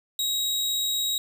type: tone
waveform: sawtooth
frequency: 3813 Hz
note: A#7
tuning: 38 cents sharp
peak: -21 dBFS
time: 0.19-1.18 s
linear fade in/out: 2 ms
effects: none